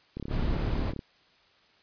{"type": "click train", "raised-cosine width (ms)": 3, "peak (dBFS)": -23, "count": 30, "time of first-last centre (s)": [0.17, 0.992], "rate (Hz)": 35.3}
{"type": "noise", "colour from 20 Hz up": "brown", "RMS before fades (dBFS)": -29, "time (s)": [0.28, 0.94], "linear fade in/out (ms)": 50}
{"effects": ["white hiss -62 dBFS RMS until 1.82 s", "resampled to 11025 Hz"]}